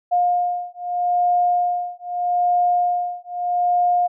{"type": "beating tone pair", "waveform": "sine", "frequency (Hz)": [710, 710.8], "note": ["F5", "F5"], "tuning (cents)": [28, 30], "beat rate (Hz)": 0.8, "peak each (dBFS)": -20, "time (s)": [0.11, 4.08], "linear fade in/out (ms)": 20, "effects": []}